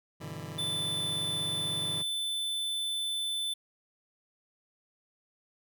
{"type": "chord", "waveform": "sawtooth", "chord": "E minor seventh", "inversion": "first", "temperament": "just", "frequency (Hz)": [98.89, 123.61, 148.33, 164.81], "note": ["G2", "B2", "D3", "E3"], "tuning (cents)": [16, 2, 18, 0], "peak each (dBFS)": [-42, -42, -38, -39], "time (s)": [0.2, 2.03], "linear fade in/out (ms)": 20}
{"type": "tone", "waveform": "square", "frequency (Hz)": 3520, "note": "A7", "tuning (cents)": 0, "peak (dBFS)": -31, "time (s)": [0.58, 3.54], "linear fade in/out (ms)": 10}
{"effects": []}